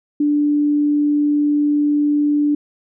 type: tone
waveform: sine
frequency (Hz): 293.7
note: D4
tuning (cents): 0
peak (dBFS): -13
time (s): 0.2-2.55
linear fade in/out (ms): 5
effects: none